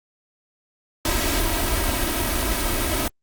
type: noise with comb filter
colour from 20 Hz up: pink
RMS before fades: -22 dBFS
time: 1.05-3.08 s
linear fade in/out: 2 ms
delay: 3.1 ms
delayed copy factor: +0.7
effects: Opus 48 kbps